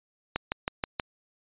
click train, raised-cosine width 0.3 ms, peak -11 dBFS, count 5, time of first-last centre 0.36-0.998 s, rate 6.27 Hz, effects resampled to 8000 Hz

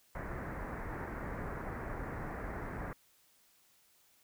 pink low-pass noise, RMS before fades -41 dBFS, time 0.15-2.93 s, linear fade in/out 2 ms, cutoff 2000 Hz, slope 48 dB/octave, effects white hiss -68 dBFS RMS until 4.23 s

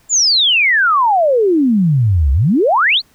sine exponential two-way sweep, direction down then up, 7360 to 63.6 to 4638 Hz, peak -9 dBFS, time 0.09-3.02 s, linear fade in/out 50 ms, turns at 2.32 s, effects pink hiss -53 dBFS RMS until 3.14 s

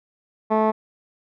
15% pulse tone with low-pass filter, 217.8 Hz, A3, 17 cents flat, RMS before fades -19 dBFS, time 0.5-0.72 s, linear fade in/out 20 ms, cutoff 1100 Hz, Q 2.1, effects none

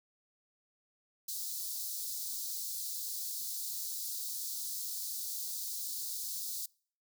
white high-pass noise, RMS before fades -39 dBFS, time 1.28-6.66 s, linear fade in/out 5 ms, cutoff 4000 Hz, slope 48 dB/octave, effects noise-tail reverb RT60 0.5 s tail -26 dB re dry

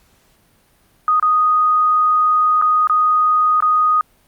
sine tone with dropouts, 1243 Hz, D#6, 2 cents flat, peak -11 dBFS, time 1.08-4.01 s, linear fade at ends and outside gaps 1 ms, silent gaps 1.198-1.226 / 2.615-2.622 / 2.872-2.897 / 3.604-3.624 s, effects pink hiss -56 dBFS RMS until 4.27 s + Opus 48 kbps

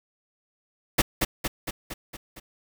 pink noise with echo, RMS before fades -19 dBFS, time 0.98-1.02 s, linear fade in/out 10 ms, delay 230 ms, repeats 6, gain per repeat -4 dB, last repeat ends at 2.4 s, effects none

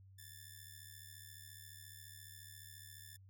5% pulse ring-modulated tone, 1757 Hz, A6, 3 cents flat, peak -40 dBFS, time 0.18-3.17 s, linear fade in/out 10 ms, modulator 37.2 Hz, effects added 96 Hz sine -58 dBFS peak until 3.29 s

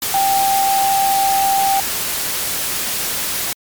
sine tone in noise, 784 Hz, G5, in tune, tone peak -13 dBFS, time 0.14-1.8 s, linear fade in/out 2 ms, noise white, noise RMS -21 dBFS, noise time 0.02-3.53 s, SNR +5 dB, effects MP3 96 kbps

